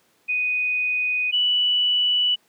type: tone pair in turn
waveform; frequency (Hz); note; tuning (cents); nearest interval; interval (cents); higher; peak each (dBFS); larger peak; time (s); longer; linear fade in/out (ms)
sine; 2489 / 2960; D#7 / F#7; 0 / 0; minor third; 300; second; -20 / -17; second; 0.28-1.32 / 1.32-2.36; neither; 20
effects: pink hiss -62 dBFS RMS until 2.48 s + high-pass 200 Hz 12 dB/octave